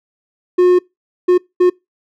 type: tone bursts at uneven times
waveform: triangle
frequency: 360 Hz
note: F#4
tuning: 47 cents flat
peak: -5 dBFS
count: 3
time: 0.58-0.79 / 1.28-1.38 / 1.6-1.7 s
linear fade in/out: 10 ms
effects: noise-tail reverb RT60 0.2 s tail -24 dB re dry